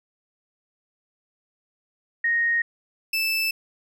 sine / 30% pulse tone pair in turn, 1864.7 / 2637 Hz, A#6 / E7, 0 / 0 cents, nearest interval tritone, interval 600 cents, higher second, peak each -19 dBFS, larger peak neither, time 2.24-2.62 / 3.13-3.51 s, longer neither, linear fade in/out 5 ms, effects none

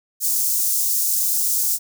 white high-pass noise, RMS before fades -20 dBFS, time 0.2-1.79 s, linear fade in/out 50 ms, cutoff 5900 Hz, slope 24 dB/octave, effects none

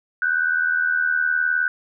sine tone pair together, 1480.5 / 1560 Hz, F#6 / G6, +1 / -9 cents, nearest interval minor second, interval 90 cents, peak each -19 / -23 dBFS, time 0.22-1.68 s, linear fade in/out 2 ms, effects none

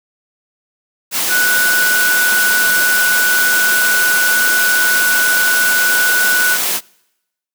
sine tone in noise, 1480 Hz, F#6, in tune, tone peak -12 dBFS, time 1.28-6.58 s, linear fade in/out 50 ms, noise white, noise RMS -17 dBFS, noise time 1.11-6.81 s, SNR +2 dB, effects noise-tail reverb RT60 0.9 s tail -26 dB re dry + high-pass 200 Hz 12 dB/octave

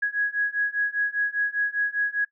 sine beating tone pair, 1661.2 / 1666.2 Hz, G#6 / G#6, 0 / +5 cents, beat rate 5 Hz, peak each -26 / -25 dBFS, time 0.02-2.25 s, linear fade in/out 10 ms, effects noise-tail reverb RT60 0.1 s tail -20 dB re dry

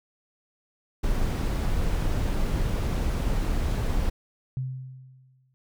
brown noise, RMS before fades -25 dBFS, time 1.03-4.1 s, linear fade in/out 10 ms
sine tone with exponential decay, 130 Hz, C3, 11 cents flat, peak -25 dBFS, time 4.57-5.54 s, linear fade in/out 0 ms, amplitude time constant 210 ms
effects none

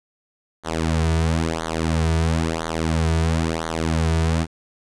sawtooth tone with flanger, 81.2 Hz, E2, 26 cents flat, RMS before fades -21 dBFS, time 0.63-4.47 s, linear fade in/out 50 ms, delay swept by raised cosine 0.38 to 3.78 ms, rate 0.99 Hz, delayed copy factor -0.95, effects resampled to 22050 Hz + 8-bit

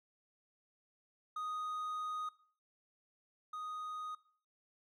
triangle tone pair in turn, 1244.5 / 1244.5 Hz, D#6 / D#6, 0 / 0 cents, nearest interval unison, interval 0 cents, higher neither, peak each -36 / -39 dBFS, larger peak first, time 1.36-2.29 / 3.53-4.15 s, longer first, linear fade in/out 5 ms, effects noise-tail reverb RT60 0.5 s tail -19 dB re dry

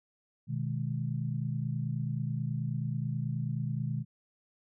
sine chord, G# minor, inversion first, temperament equal with one note detuned, 123.47 / 152.8 / 207.7 Hz, B2 / D#3 / G#3, 0 / -31 / 0 cents, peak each -33 / -34 / -39 dBFS, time 0.47-4.05 s, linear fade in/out 50 ms, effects none

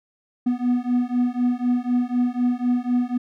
triangle beating tone pair, 244 / 248 Hz, B3 / B3, -21 / +7 cents, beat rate 4 Hz, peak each -20 dBFS, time 0.46-3.18 s, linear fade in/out 10 ms, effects none

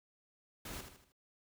pink noise with echo, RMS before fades -45 dBFS, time 0.65-0.81 s, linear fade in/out 5 ms, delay 78 ms, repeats 4, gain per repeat -7 dB, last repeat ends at 1.122 s, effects none

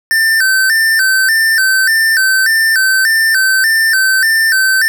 square tone with vibrato, 1661.2 Hz, G#6, in tune, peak -9 dBFS, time 0.11-4.88 s, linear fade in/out 0 ms, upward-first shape square, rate 1.7 Hz, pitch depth 130 cents each way, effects none

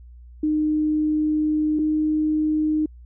sine tone pair in turn, 306 / 307.8 Hz, D#4 / D#4, -29 / -19 cents, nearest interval unison, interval 10 cents, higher second, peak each -18 dBFS, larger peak neither, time 0.43-1.79 / 1.79-2.86 s, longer first, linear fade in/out 5 ms, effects added 60 Hz sine -41 dBFS peak until 3.05 s

